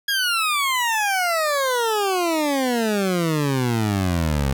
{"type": "exponential sweep", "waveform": "20% pulse", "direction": "down", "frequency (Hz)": [1661.2, 65.41], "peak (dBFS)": -14, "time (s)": [0.08, 4.53], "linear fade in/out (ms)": 5, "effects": []}